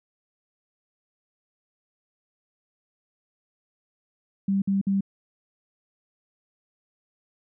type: tone bursts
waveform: sine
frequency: 196 Hz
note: G3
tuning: in tune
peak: -20 dBFS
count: 3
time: 4.48-5.008 s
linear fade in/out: 5 ms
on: 140 ms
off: 54 ms
effects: none